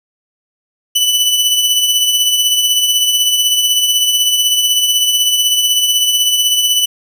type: tone with tremolo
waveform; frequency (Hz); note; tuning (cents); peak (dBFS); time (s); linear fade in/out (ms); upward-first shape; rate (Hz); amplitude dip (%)
sawtooth; 2981; F#7; +12; -5; 0.95-6.86; 10; triangle; 16; 50
effects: none